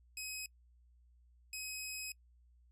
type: tone bursts at uneven times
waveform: 15% pulse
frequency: 2537 Hz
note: D#7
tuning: 33 cents sharp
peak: -34 dBFS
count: 2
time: 0.17-0.46 / 1.53-2.12 s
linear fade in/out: 2 ms
effects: noise-tail reverb RT60 0.1 s tail -25 dB re dry + added 60 Hz sine -63 dBFS peak until 2.71 s